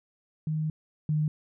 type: tone pair in turn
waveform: sine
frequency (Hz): 155.56 / 152.62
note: D#3 / D#3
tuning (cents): 0 / -33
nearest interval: unison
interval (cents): 33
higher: first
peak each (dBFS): -26 / -23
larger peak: second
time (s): 0.47-0.7 / 1.09-1.28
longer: first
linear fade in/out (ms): 2
effects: none